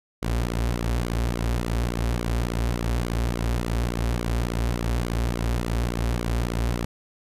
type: tone with flanger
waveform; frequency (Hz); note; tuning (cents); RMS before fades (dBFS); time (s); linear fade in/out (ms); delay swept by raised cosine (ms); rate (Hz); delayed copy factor
sawtooth; 58.5; A#1; +7; -25; 0.22-6.85; 5; 1.1 to 6.5; 3.5; -0.75
effects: resampled to 32000 Hz